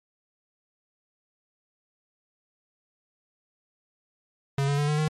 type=tone with pitch steps; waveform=square; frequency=138.59 / 142.32 / 146.15 / 150.09 / 154.13 Hz; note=C#3 / C#3 / D3 / D3 / D#3; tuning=0 / +46 / -8 / +38 / -16 cents; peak=-23 dBFS; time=4.58-5.08 s; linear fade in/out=2 ms; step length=100 ms; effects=low-pass 9000 Hz 12 dB/octave + MP3 64 kbps